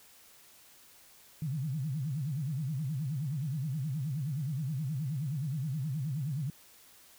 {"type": "tone with vibrato", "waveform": "sine", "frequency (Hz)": 143.1, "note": "D3", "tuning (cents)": -45, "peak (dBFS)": -31, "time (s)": [1.42, 6.5], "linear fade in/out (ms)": 2, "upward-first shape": "sine", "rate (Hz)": 9.5, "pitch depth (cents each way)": 230, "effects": ["white hiss -58 dBFS RMS until 7.18 s"]}